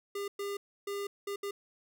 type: tone bursts at uneven times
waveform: square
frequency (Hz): 402.3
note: G4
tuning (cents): +45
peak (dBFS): -35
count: 5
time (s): 0.15-0.28 / 0.39-0.57 / 0.87-1.07 / 1.27-1.36 / 1.43-1.51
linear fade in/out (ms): 5
effects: none